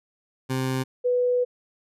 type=tone pair in turn; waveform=20% pulse / sine; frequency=130.81 / 493.9 Hz; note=C3 / B4; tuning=0 / 0 cents; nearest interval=octave + major seventh; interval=2300 cents; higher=second; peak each=-19 dBFS; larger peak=neither; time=0.49-0.84 / 1.04-1.45 s; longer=second; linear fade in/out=20 ms; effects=resampled to 32000 Hz